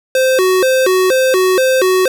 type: tone with vibrato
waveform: square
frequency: 440 Hz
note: A4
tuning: in tune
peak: -10 dBFS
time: 0.15-2.08 s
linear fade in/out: 2 ms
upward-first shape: square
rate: 2.1 Hz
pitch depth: 290 cents each way
effects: none